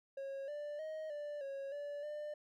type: tone with pitch steps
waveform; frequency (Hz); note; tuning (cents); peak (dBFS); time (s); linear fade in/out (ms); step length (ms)
triangle; 546 / 589 / 627 / 588 / 549 / 579 / 597; C#5 / D5 / D#5 / D5 / C#5 / D5 / D5; -26 / +5 / +13 / +2 / -17 / -25 / +28; -39; 0.17-2.34; 5; 310
effects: none